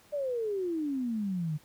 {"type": "exponential sweep", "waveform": "sine", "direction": "down", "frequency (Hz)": [601, 146.83], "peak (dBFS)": -29, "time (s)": [0.12, 1.58], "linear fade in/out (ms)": 20, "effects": ["pink hiss -60 dBFS RMS until 1.64 s", "high-pass 60 Hz 12 dB/octave"]}